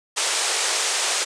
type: band-pass noise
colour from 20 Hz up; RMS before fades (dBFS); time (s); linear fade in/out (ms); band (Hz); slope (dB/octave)
white; -23; 0.16-1.25; 20; 370 to 9000; 48
effects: none